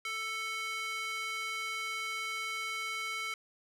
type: tone with high-pass filter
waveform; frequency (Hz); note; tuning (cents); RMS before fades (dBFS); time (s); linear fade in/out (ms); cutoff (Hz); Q
square; 442.1; A4; +8; -37; 0.05-3.34; 2; 1800; 3.9
effects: low-pass 11000 Hz 12 dB/octave